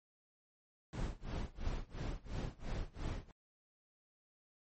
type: noise with tremolo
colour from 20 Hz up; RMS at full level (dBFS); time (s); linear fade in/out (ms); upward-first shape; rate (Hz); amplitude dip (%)
brown; -37; 0.93-3.31; 0; sine; 2.9; 95
effects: MP3 32 kbps